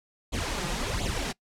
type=noise with flanger; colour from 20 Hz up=pink; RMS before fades=-30 dBFS; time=0.32-1.33 s; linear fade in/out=20 ms; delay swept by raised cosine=0.27 to 5.87 ms; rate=1.4 Hz; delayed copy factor=+0.75; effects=noise-tail reverb RT60 0.1 s tail -23 dB re dry + low-pass 8000 Hz 12 dB/octave